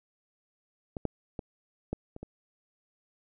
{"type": "clicks", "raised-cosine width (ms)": 2, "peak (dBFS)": [-22, -15, -22, -18, -28, -27], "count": 6, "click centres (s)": [0.968, 1.053, 1.392, 1.93, 2.164, 2.23], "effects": []}